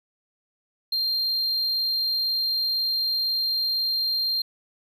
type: tone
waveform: triangle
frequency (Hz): 4186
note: C8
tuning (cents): 0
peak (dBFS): -21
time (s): 0.92-4.42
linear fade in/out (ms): 5
effects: none